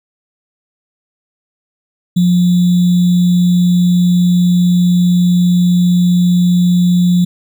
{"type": "tone with sample-and-hold", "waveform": "sine", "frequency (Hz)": 177.6, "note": "F3", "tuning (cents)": 29, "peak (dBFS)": -7, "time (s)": [2.16, 7.25], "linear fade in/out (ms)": 10, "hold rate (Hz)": 3675, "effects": []}